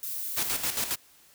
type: noise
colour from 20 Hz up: violet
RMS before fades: -34 dBFS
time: 0.03-0.5 s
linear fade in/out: 0 ms
type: noise with tremolo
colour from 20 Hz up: white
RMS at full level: -28 dBFS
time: 0.36-0.96 s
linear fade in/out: 20 ms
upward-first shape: square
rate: 7.3 Hz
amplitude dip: 60%
effects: white hiss -58 dBFS RMS until 1.34 s